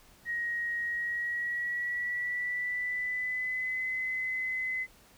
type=tone with pitch glide; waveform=sine; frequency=1886 to 2033 Hz; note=A#6 to B6; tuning=+20 to +50 cents; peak=-30 dBFS; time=0.25-4.87 s; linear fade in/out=50 ms; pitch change=+130 cents; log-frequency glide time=0.83-3.88 s; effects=pink hiss -59 dBFS RMS until 5.17 s

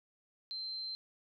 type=tone; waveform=sine; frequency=4117 Hz; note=C8; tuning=29 cents flat; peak=-38 dBFS; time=0.51-0.95 s; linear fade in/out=0 ms; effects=none

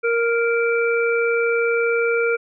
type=harmonic tone; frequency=466.2 Hz; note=A#4; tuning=in tune; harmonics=1 / 3 / 5; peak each=-18 / -23 / -25 dBFS; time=0.03-2.37 s; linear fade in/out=20 ms; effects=none

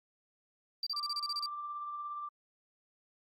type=tone bursts; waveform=sine; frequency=4699 Hz; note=D8; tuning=in tune; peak=-31 dBFS; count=10; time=0.83-1.46 s; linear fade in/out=2 ms; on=36 ms; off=30 ms
type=tone with tremolo; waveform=sine; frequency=1179 Hz; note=D6; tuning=6 cents sharp; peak=-36 dBFS; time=0.93-2.29 s; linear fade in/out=10 ms; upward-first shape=triangle; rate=17 Hz; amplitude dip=35%
effects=tanh soft clip ceiling -29 dBFS + Opus 48 kbps

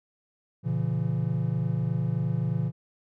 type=chord; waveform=triangle; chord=A# diminished; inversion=none; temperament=just; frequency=116.54 / 139.85 / 167.82 Hz; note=A#2 / C#3 / E3; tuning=0 / +16 / +31 cents; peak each=-27 dBFS; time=0.63-2.72 s; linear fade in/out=50 ms; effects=none

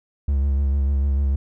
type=tone with vibrato; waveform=triangle; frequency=69.3 Hz; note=C#2; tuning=in tune; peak=-15 dBFS; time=0.28-1.36 s; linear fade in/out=5 ms; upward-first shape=sine; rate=6.7 Hz; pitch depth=42 cents each way; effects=none

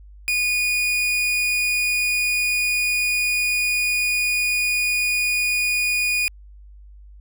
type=tone; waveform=40% pulse; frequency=2458 Hz; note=D#7; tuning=22 cents flat; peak=-18 dBFS; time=0.28-6.28 s; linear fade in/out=0 ms; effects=added 50 Hz sine -41 dBFS peak until 7.2 s

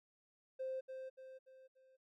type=tone with echo; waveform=triangle; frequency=523.3 Hz; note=C5; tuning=in tune; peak=-35 dBFS; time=0.59-0.81 s; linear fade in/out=20 ms; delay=290 ms; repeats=4; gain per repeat=-7 dB; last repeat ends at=1.97 s; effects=tanh soft clip ceiling -36 dBFS + MP3 96 kbps

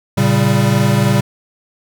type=chord; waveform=square; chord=G diminished; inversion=first; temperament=equal with one note detuned; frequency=115.2 / 138.59 / 196 Hz; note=Bb2 / Db3 / G3; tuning=-20 / 0 / 0 cents; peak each=-16 dBFS; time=0.17-1.21 s; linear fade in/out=10 ms; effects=none

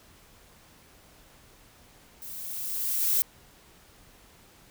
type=noise with level ramp; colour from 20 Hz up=violet; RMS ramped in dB=-41 to -23 dBFS; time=2.22-3.22 s; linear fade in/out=0 ms; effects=pink hiss -56 dBFS RMS until 4.7 s

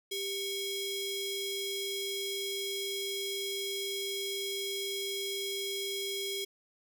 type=ring-modulated tone; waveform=sawtooth; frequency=1834 Hz; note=A#6; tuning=29 cents flat; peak=-27 dBFS; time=0.11-6.45 s; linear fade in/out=10 ms; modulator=1440 Hz; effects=none

